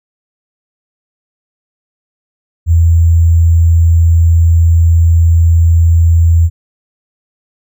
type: tone with sample-and-hold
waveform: sine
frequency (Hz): 83.3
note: E2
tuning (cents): +19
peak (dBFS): -4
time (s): 2.66-6.5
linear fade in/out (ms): 50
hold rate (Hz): 7350
effects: none